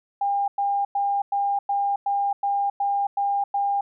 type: tone bursts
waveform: sine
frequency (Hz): 803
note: G5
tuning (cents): +41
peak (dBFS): -20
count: 10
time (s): 0.21-3.81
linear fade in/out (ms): 5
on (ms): 270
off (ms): 100
effects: none